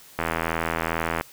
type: click train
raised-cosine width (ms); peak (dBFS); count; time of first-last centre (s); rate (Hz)
0.5; -9; 85; 0.19-1.211; 82.3
effects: white hiss -49 dBFS RMS until 1.32 s